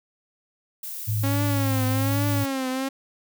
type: noise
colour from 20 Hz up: violet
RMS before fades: -34 dBFS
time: 0.83-2.46 s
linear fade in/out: 5 ms
type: tone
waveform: sine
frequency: 106.7 Hz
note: G#2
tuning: 47 cents sharp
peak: -22 dBFS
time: 1.07-2.45 s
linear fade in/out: 20 ms
type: tone with vibrato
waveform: sawtooth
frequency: 272.8 Hz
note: C#4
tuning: 28 cents flat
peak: -21 dBFS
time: 1.23-2.89 s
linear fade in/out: 10 ms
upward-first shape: triangle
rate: 1.2 Hz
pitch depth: 110 cents each way
effects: none